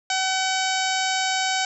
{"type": "harmonic tone with a mistuned harmonic", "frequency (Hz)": 758, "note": "F#5", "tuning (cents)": 42, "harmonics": [1, 2, 3, 4, 5, 6, 7, 8, 9, 10], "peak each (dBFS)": [-25, -28, -30, -31, -32, -33, -33, -34, -35, -35], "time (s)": [0.1, 1.65], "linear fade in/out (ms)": 2, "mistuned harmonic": 8, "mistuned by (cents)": -22, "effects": []}